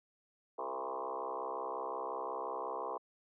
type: tone with frequency modulation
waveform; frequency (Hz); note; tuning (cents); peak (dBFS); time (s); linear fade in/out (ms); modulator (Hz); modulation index
sine; 740; F#5; 0; -36; 0.58-2.98; 10; 65.6; 5.6
effects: high-pass 300 Hz 12 dB/octave